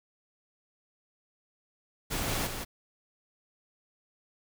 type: noise with echo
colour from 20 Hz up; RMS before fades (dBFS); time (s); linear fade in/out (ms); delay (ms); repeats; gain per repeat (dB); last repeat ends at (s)
pink; -32; 2.1-2.48; 20; 170; 1; -5; 2.65
effects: none